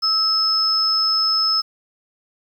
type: tone pair together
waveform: sine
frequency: 1300 / 5200 Hz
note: E6 / E8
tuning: -24 / -24 cents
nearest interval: 2 octaves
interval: 2400 cents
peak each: -24 / -16 dBFS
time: 0.02-1.62 s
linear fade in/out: 20 ms
effects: 8-bit